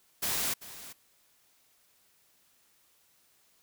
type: noise with echo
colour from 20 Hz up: white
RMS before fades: -31 dBFS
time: 0.22-0.54 s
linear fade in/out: 10 ms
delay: 390 ms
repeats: 1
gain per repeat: -15 dB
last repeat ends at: 0.93 s
effects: white hiss -67 dBFS RMS until 3.62 s